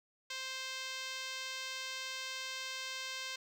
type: tone with band-pass filter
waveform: 5% pulse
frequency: 523.3 Hz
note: C5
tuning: in tune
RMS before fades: -42 dBFS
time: 0.3-3.36 s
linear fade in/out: 5 ms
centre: 2900 Hz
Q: 0.5
effects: none